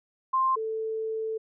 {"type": "tone pair in turn", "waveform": "sine", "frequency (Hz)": [1051, 441.9], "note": ["C6", "A4"], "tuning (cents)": [7, 7], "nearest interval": "octave + minor third", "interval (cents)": 1500, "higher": "first", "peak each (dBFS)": [-21, -28], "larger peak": "first", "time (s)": [[0.33, 0.56], [0.56, 1.38]], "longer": "second", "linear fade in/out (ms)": 10, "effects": []}